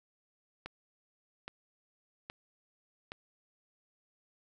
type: click train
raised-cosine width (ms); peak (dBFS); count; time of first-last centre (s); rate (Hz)
0.3; -25; 4; 0.66-3.119; 1.22
effects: none